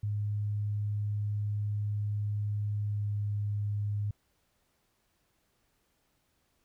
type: tone with pitch glide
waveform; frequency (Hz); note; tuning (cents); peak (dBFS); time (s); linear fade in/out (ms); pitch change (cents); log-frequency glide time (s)
sine; 103.9 to 103.24; G#2 to G#2; +1 to -10; -29; 0.03-4.11; 5; -11; 2.83-3.1
effects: pink hiss -74 dBFS RMS until 6.64 s